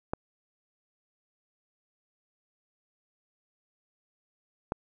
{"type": "clicks", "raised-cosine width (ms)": 1, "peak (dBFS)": -15, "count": 2, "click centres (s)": [0.135, 4.721], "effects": []}